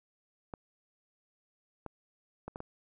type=clicks; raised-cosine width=1 ms; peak=-26 dBFS; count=5; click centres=0.538 / 1.863 / 2.48 / 2.559 / 2.604 s; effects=none